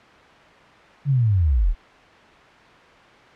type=linear sweep; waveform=sine; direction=down; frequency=146.83 to 30.35 Hz; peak=-15 dBFS; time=1.05-1.75 s; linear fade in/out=50 ms; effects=white hiss -47 dBFS RMS until 3.35 s + low-pass 2000 Hz 12 dB/octave